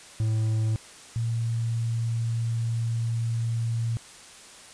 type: tone pair in turn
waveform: triangle / sine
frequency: 110 / 115.34 Hz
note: A2 / A#2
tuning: 0 / -18 cents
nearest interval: minor second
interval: 82 cents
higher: second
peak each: -20 / -24 dBFS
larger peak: first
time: 0.2-0.76 / 1.16-3.97 s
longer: second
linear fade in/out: 0 ms
effects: white hiss -47 dBFS RMS until 4.73 s + resampled to 22050 Hz